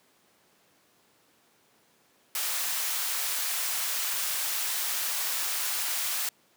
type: high-pass noise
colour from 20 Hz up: white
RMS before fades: -30 dBFS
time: 2.35-6.29 s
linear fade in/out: 2 ms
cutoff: 810 Hz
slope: 12 dB/octave
effects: pink hiss -64 dBFS RMS until 6.56 s + high-pass 200 Hz 12 dB/octave